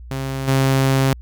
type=tone with level steps; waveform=sawtooth; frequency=134.2 Hz; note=C3; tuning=44 cents sharp; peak=-19 / -10 dBFS; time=0.11-1.13 s; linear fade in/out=0 ms; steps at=0.47 s; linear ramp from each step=20 ms; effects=added 60 Hz sine -34 dBFS peak until 1.21 s